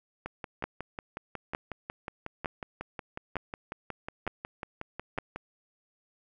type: two click trains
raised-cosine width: 0.5 ms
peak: -15 / -21 dBFS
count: 6 / 29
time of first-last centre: 0.64-5.185 / 0.26-5.36 s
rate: 1.1 / 5.49 Hz
effects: none